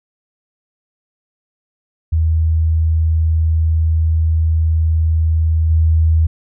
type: tone with level steps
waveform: sine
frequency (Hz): 80.3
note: E2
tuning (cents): -45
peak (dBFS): -11 / -9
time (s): 2.12-6.27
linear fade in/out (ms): 10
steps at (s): 5.7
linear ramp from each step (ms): 5
effects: none